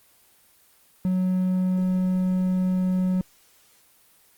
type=tone; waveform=triangle; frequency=184.5 Hz; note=F#3; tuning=5 cents flat; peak=-18 dBFS; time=1.05-3.21 s; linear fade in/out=0 ms; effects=white hiss -58 dBFS RMS until 4.37 s + Opus 24 kbps